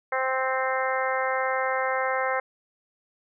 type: harmonic tone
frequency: 261.6 Hz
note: C4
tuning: in tune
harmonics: 2 / 3 / 4 / 5 / 6 / 7 / 8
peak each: -28 / -30 / -31 / -32 / -33 / -33 / -34 dBFS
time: 0.12-2.4 s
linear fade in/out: 5 ms
effects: none